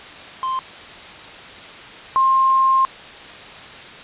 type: tone pair in turn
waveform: triangle / sine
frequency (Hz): 1046.5 / 1060.5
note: C6 / C6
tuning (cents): 0 / +23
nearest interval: unison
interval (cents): 23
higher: second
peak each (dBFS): -18 / -12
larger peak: second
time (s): 0.43-0.59 / 2.16-2.85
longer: second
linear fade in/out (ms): 0
effects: white hiss -37 dBFS RMS until 4.03 s + resampled to 8000 Hz